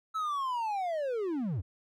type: linear sweep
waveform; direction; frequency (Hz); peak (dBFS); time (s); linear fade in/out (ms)
triangle; down; 1318.5 to 74; -28; 0.14-1.62; 20
effects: none